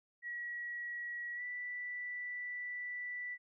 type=tone with pitch glide; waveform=sine; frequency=1919 to 1969.5 Hz; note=A#6 to B6; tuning=+50 to -5 cents; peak=-39 dBFS; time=0.22-3.38 s; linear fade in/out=50 ms; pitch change=+45 cents; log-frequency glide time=1.35-1.42 s; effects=none